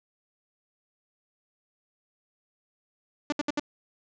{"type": "tone bursts", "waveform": "sawtooth", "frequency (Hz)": 294, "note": "D4", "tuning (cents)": 2, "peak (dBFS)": -21, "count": 4, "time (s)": [3.3, 3.596], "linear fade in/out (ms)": 2, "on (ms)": 23, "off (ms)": 68, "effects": ["resampled to 16000 Hz", "9-bit"]}